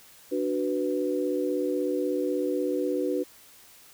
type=chord; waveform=sine; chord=B minor; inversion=first; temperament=equal; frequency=293.7 / 370 / 493.9 Hz; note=D4 / F#4 / B4; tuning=0 / 0 / 0 cents; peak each=-29 dBFS; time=0.31-3.24 s; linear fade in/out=20 ms; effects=white hiss -53 dBFS RMS until 3.93 s